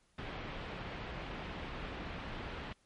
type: low-pass noise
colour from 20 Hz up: pink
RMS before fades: -43 dBFS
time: 0.18-2.73 s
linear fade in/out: 5 ms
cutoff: 3300 Hz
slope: 24 dB/octave
effects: pink hiss -72 dBFS RMS until 2.85 s + MP3 48 kbps